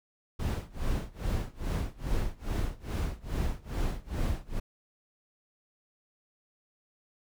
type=noise with tremolo; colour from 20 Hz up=brown; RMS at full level=-28 dBFS; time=0.39-4.6 s; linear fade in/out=10 ms; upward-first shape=sine; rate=2.4 Hz; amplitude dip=95%; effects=none